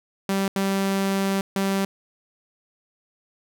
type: tone bursts at uneven times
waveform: sawtooth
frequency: 195 Hz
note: G3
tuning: 9 cents flat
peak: -17 dBFS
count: 3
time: 0.29-0.48 / 0.56-1.41 / 1.56-1.85 s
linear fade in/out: 2 ms
effects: none